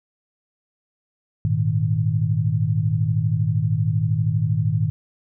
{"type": "chord", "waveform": "sine", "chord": "Ab suspended second", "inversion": "none", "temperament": "equal", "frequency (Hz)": [103.83, 116.54, 155.56], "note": ["Ab2", "Bb2", "Eb3"], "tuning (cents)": [0, 0, 0], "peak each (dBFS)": -22, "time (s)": [1.45, 4.9], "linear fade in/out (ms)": 0, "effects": []}